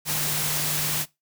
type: tone in noise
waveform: sine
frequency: 151.2 Hz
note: D#3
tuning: 49 cents flat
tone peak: -33 dBFS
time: 0.05-1.06 s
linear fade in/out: 50 ms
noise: white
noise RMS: -26 dBFS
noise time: 0.05-1.06 s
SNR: -10 dB
effects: noise-tail reverb RT60 0.2 s tail -20 dB re dry